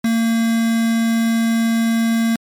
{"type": "tone with quantisation", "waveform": "triangle", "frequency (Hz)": 227.9, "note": "A#3", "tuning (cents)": -39, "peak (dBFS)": -12, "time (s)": [0.04, 2.36], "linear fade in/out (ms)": 5, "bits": 4, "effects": ["MP3 64 kbps"]}